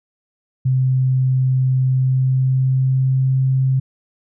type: tone with pitch glide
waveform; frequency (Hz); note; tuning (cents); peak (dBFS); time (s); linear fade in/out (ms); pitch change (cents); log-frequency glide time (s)
sine; 130 to 131.97; C3 to C3; -11 to +15; -13; 0.65-3.8; 10; +26; 1.85-3.41
effects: none